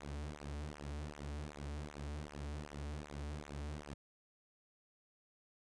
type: tone with flanger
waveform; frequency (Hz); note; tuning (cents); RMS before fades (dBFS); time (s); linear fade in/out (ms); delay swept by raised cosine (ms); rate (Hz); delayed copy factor
sawtooth; 73.42; D2; 0; -45; 0-3.94; 5; 0.2 to 6.1; 2.6; -0.9
effects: resampled to 22050 Hz